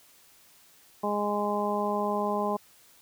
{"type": "harmonic tone", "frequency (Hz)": 206.5, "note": "G#3", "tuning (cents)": -10, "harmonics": [1, 2, 3, 4, 5], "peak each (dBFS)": [-32, -32, -32, -32, -32], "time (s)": [1.03, 2.57], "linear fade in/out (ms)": 10, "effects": ["white hiss -58 dBFS RMS until 3.01 s"]}